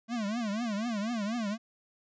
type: tone with vibrato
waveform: square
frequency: 220 Hz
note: A3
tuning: in tune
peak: -31 dBFS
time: 0.08-1.58 s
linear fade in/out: 50 ms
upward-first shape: triangle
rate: 4.1 Hz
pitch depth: 210 cents each way
effects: resampled to 16000 Hz